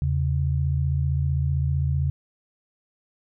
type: tone pair together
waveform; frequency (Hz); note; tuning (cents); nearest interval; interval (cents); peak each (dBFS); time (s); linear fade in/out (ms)
sine; 81.4 / 136.9; E2 / C#3; -21 / -21; major sixth; 900; -23; 0.02-2.1; 0
effects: none